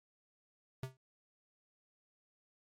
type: tone with exponential decay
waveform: square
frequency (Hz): 130.81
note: C3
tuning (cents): 0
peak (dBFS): -36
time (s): 0.83-0.97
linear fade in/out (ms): 2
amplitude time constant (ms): 29
effects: MP3 64 kbps